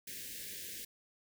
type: band-stop noise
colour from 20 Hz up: white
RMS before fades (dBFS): -45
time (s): 0.07-0.85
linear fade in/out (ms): 5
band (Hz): 540 to 1600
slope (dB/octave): 96
effects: none